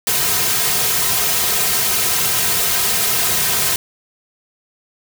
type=noise with comb filter; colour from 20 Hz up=white; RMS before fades=-17 dBFS; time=0.07-3.76 s; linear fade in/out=2 ms; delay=3.5 ms; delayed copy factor=-0.9; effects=none